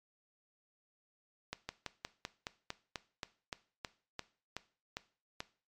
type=slowing click train; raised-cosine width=0.2 ms; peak=-21 dBFS; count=15; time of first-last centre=1.53-5.404 s; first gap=160 ms; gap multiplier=1.08; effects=noise-tail reverb RT60 0.4 s tail -17 dB re dry + MP3 96 kbps